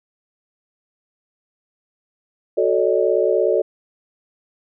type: chord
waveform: sine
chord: D# half-diminished seventh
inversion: first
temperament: equal with one note detuned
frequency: 370 / 440 / 565.7 / 622.3 Hz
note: F#4 / A4 / C#5 / D#5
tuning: 0 / 0 / +35 / 0 cents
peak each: -20 / -19 / -20 / -22 dBFS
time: 2.57-3.62 s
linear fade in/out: 10 ms
effects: none